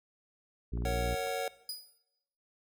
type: harmonic tone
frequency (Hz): 59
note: A#1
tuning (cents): +22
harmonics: 1 / 2 / 3 / 4 / 5 / 6 / 7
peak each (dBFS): -33 / -39 / -43 / -45 / -47 / -49 / -50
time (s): 0.72-1.15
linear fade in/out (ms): 10
type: clicks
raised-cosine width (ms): 1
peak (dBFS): -37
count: 3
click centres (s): 0.775 / 0.822 / 1.271
type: chord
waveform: square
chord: F# major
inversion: first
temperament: just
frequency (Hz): 462.5 / 555 / 740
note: A#4 / C#5 / F#5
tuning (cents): -14 / +2 / 0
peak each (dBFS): -38 / -37 / -37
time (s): 0.85-1.48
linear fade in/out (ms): 2
type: tone with exponential decay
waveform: sawtooth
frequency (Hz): 4939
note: D#8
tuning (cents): -14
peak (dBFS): -31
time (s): 1.69-1.98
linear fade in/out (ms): 2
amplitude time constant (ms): 62
effects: noise-tail reverb RT60 0.9 s tail -18 dB re dry